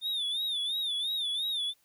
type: tone with vibrato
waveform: triangle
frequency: 3597 Hz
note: A7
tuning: 37 cents sharp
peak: -28 dBFS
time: 0.01-1.74 s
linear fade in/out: 50 ms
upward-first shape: sine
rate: 2.9 Hz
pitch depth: 110 cents each way
effects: white hiss -69 dBFS RMS until 1.84 s